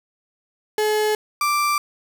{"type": "tone pair in turn", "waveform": "35% pulse", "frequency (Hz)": [426.5, 1175.4], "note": ["G#4", "D6"], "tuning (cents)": [46, 1], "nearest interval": "octave + tritone", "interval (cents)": 1755, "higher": "second", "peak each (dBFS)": -16, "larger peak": "neither", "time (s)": [[0.78, 1.15], [1.41, 1.78]], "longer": "neither", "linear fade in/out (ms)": 2, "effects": []}